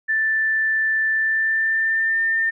sine tone with pitch glide, 1765 to 1805.2 Hz, A6 to A6, +5 to +44 cents, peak -17 dBFS, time 0.08-2.51 s, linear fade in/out 20 ms, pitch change +39 cents, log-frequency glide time 1.11-2.37 s, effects none

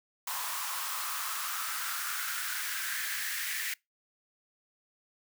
white noise with high-pass filter sweep, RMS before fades -35 dBFS, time 0.27-3.74 s, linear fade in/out 5 ms, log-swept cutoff 980 to 1900 Hz, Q 4.5, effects noise-tail reverb RT60 0.2 s tail -25 dB re dry

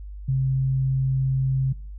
sine tone, 132.8 Hz, C3, 26 cents sharp, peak -19 dBFS, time 0.28-1.73 s, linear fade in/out 10 ms, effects noise-tail reverb RT60 0.4 s tail -23 dB re dry + added 50 Hz sine -34 dBFS peak until 1.98 s

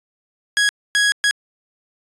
sawtooth tone bursts at uneven times, 1661.2 Hz, G#6, in tune, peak -10 dBFS, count 3, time 0.57-0.69 / 0.95-1.12 / 1.24-1.31 s, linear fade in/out 0 ms, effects resampled to 22050 Hz

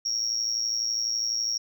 sine tone with amplitude modulation, 5588 Hz, F8, in tune, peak -20 dBFS, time 0.05-1.58 s, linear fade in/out 10 ms, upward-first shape sine, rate 112 Hz, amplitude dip 85%, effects tanh soft clip ceiling -19 dBFS

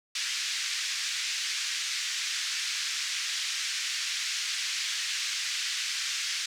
white band-pass noise, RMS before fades -32 dBFS, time 0.15-6.46 s, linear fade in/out 5 ms, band 1700 to 6300 Hz, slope 24 dB/octave, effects none

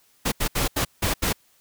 pink noise bursts at uneven times, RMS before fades -23 dBFS, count 6, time 0.25-0.32 / 0.4-0.48 / 0.55-0.68 / 0.76-0.85 / 1.02-1.14 / 1.22-1.33 s, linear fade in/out 10 ms, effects white hiss -61 dBFS RMS until 1.6 s

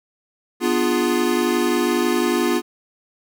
square chord, B diminished seventh, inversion none, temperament equal with one note detuned, 246.9 / 297.4 / 349.2 / 415.3 Hz, B3 / D4 / F4 / Ab4, 0 / +22 / 0 / 0 cents, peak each -23 / -26 / -21 / -26 dBFS, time 0.6-2.62 s, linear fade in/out 50 ms, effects none

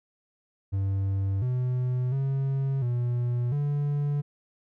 triangle tone with pitch steps, 97.5 / 125.8 / 135.9 / 121.4 / 144.8 Hz, G2 / B2 / C#3 / B2 / D3, -9 / +32 / -34 / -29 / -24 cents, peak -22 dBFS, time 0.72-4.22 s, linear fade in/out 20 ms, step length 700 ms, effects none

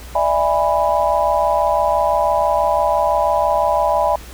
sine chord, E dominant seventh, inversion third, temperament just, 593.3 / 659.3 / 824.1 / 988.9 Hz, D5 / E5 / G#5 / B5, +18 / 0 / -14 / +2 cents, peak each -19 dBFS, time 0.15-4.16 s, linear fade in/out 5 ms, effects added 60 Hz sine -34 dBFS peak until 4.33 s + pink hiss -39 dBFS RMS until 4.33 s

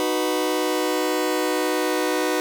sawtooth chord, B major, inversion first, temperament just, 308.7 / 370.4 / 493.9 Hz, D#4 / F#4 / B4, -14 / +2 / 0 cents, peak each -21 dBFS, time 0-2.4 s, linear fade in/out 0 ms, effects none

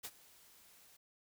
white noise with ADSR envelope, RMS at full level -43 dBFS, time 0.03-0.97 s, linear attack 20 ms, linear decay 49 ms, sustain -20 dB, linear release 10 ms, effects none

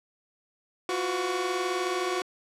sawtooth tone cluster, 345.7 / 365.1 / 505 / 1129 Hz, F4 / F#4 / B4 / C#6, -18 / -23 / +39 / +31 cents, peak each -32 / -25 / -33 / -30 dBFS, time 0.89-2.22 s, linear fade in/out 2 ms, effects low-pass 8000 Hz 12 dB/octave

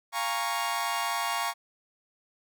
sawtooth chord, Bb minor seventh, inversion second, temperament equal with one note detuned, 698.5 / 821.5 / 932.3 / 1108.7 Hz, F5 / Ab5 / Bb5 / Db6, 0 / -19 / 0 / 0 cents, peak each -31 / -32 / -29 / -28 dBFS, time 0.12-1.54 s, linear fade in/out 50 ms, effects none

